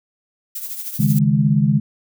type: noise with tremolo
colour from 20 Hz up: violet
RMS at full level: -26 dBFS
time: 0.55-1.19 s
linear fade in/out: 5 ms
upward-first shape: triangle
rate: 13 Hz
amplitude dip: 65%
type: chord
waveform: sine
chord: C# suspended second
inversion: none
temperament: equal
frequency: 138.59 / 155.56 / 207.7 Hz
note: C#3 / D#3 / G#3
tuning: 0 / 0 / 0 cents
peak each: -17 dBFS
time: 0.99-1.8 s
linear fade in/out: 10 ms
effects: none